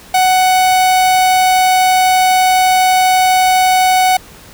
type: tone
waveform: 45% pulse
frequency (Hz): 744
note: F#5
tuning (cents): +9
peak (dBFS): -8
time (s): 0.14-4.17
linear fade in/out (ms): 5
effects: pink hiss -38 dBFS RMS until 4.53 s